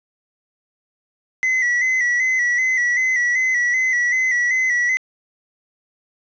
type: tone with vibrato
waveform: triangle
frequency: 1990 Hz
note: B6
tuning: 13 cents sharp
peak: -14 dBFS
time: 1.43-4.97 s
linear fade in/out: 0 ms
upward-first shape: square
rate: 2.6 Hz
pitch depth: 44 cents each way
effects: resampled to 16000 Hz + 8-bit